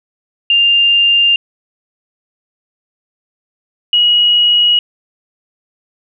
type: tone pair in turn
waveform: sine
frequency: 2798 / 2903 Hz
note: F7 / F#7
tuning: +3 / -34 cents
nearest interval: minor second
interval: 63 cents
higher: second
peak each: -7 dBFS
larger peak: neither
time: 0.5-1.36 / 3.93-4.79 s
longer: neither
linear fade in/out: 2 ms
effects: none